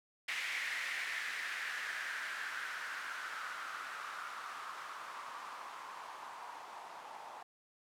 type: noise with low-pass filter sweep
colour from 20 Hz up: violet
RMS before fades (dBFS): -43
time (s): 0.28-7.43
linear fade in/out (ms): 5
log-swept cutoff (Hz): 2100 to 840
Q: 4
effects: none